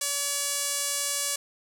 sawtooth tone with band-pass filter, 569 Hz, C#5, 45 cents sharp, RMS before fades -29 dBFS, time 0.01-1.36 s, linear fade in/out 5 ms, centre 8300 Hz, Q 1.5, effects none

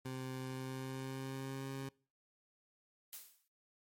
20% pulse tone with pitch glide, 130.2 to 135.18 Hz, C3 to C#3, -8 to -43 cents, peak -36 dBFS, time 0.05-1.89 s, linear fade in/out 5 ms, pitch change +65 cents, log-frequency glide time 0.46-1.7 s
blue noise with exponential decay, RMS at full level -43 dBFS, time 3.13-3.48 s, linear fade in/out 0 ms, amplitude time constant 75 ms
effects noise-tail reverb RT60 0.4 s tail -24 dB re dry + MP3 64 kbps

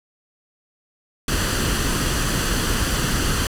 pink noise with comb filter, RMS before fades -21 dBFS, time 1.28-3.47 s, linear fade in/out 2 ms, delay 0.66 ms, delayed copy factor +0.5, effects low-pass 12000 Hz 12 dB/octave

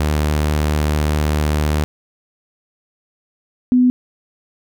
sawtooth / sine tone pair in turn, 75.4 / 249.9 Hz, D2 / B3, +46 / +21 cents, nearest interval octave + major sixth, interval 2075 cents, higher second, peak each -11 / -9 dBFS, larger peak second, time 0-1.84 / 3.72-3.9 s, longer first, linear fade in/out 0 ms, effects none

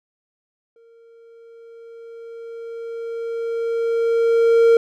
triangle tone with exponential growth, 461.1 Hz, A#4, 19 cents flat, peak -7 dBFS, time 0.76-4.77 s, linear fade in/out 2 ms, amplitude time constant 870 ms, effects none

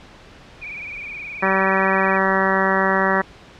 sine tone with vibrato, 2363 Hz, D7, 10 cents sharp, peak -29 dBFS, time 0.61-2.19 s, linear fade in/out 20 ms, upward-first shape triangle, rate 19 Hz, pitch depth 98 cents each way
harmonic tone, 191.8 Hz, G3, 37 cents flat, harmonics 1 / 2 / 3 / 4 / 5 / 6 / 7 / 8 / 9 / 10, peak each -24 / -24 / -24 / -26 / -24 / -25 / -26 / -27 / -24 / -24 dBFS, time 1.42-3.22 s, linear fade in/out 10 ms
effects pink hiss -44 dBFS RMS until 3.59 s + low-pass 4000 Hz 12 dB/octave

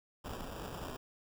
pink noise with sample-and-hold, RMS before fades -43 dBFS, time 0.24-0.97 s, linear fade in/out 10 ms, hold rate 2100 Hz, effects none

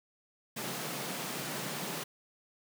pink high-pass noise, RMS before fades -38 dBFS, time 0.56-2.04 s, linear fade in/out 10 ms, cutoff 130 Hz, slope 96 dB/octave, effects none

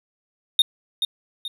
triangle tone with echo, 3682 Hz, A#7, 22 cents flat, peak -10 dBFS, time 0.59-0.62 s, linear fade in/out 2 ms, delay 430 ms, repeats 2, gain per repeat -8 dB, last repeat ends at 1.48 s, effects none

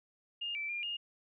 sine tone with pitch steps, 2828 / 2326 / 2400 / 2840 Hz, F7 / D7 / D7 / F7, +21 / -17 / +37 / +28 cents, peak -35 dBFS, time 0.41-0.97 s, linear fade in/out 10 ms, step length 140 ms, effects none

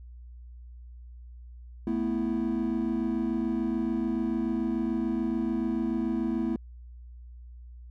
triangle chord, A suspended second, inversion none, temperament equal, 220 / 246.9 / 329.6 Hz, A3 / B3 / E4, 0 / 0 / 0 cents, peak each -28 dBFS, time 1.87-6.56 s, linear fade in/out 2 ms, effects tanh soft clip ceiling -17 dBFS + added 60 Hz sine -43 dBFS peak until 7.9 s

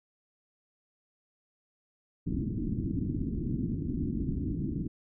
white low-pass noise, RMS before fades -32 dBFS, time 2.26-4.88 s, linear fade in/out 10 ms, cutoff 310 Hz, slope 48 dB/octave, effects none

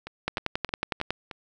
two click trains, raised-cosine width 0.3 ms, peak -21 / -10 dBFS, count 5 / 10, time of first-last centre 0.07-1.312 / 0.28-1.106 s, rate 3.22 / 10.9 Hz, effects none

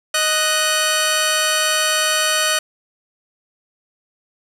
10% pulse tone pair together, 622.3 / 1484.8 Hz, D#5 / F#6, 0 / +6 cents, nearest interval octave + minor third, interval 1506 cents, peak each -10 dBFS, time 0.14-2.59 s, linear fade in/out 5 ms, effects resampled to 32000 Hz + 7-bit

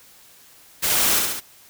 white noise with echo, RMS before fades -21 dBFS, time 0.82-1.2 s, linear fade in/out 20 ms, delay 69 ms, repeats 3, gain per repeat -3 dB, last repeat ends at 1.407 s, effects white hiss -50 dBFS RMS until 1.69 s

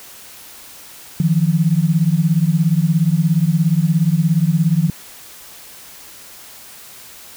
sine beating tone pair, 155.56 / 172.56 Hz, D#3 / F3, 0 / -20 cents, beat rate 17 Hz, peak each -15 dBFS, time 1.2-4.9 s, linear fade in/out 2 ms, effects white hiss -39 dBFS RMS until 7.36 s

